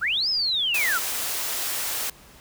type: linear two-way sweep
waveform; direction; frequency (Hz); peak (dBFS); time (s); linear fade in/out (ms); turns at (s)
sine; up then down; 1244.5 to 5274 to 1244.5; -21; 0.01-0.99; 20; 0.29
type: high-pass noise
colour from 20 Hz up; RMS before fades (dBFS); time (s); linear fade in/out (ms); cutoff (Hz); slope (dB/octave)
white; -28; 0.74-2.1; 5; 390; 12
effects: pink hiss -50 dBFS RMS until 2.4 s